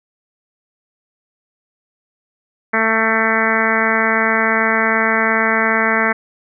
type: harmonic tone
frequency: 222.8 Hz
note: A3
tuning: 22 cents sharp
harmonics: 1 / 2 / 3 / 4 / 5 / 6 / 7 / 8 / 9 / 10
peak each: -22 / -23 / -23 / -24 / -24 / -22 / -21 / -21 / -20 / -25 dBFS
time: 2.73-6.13 s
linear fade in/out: 10 ms
effects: none